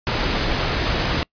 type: noise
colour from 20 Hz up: pink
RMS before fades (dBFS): -21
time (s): 0.07-1.23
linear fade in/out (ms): 0
effects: noise-tail reverb RT60 0.1 s tail -26 dB re dry + resampled to 11025 Hz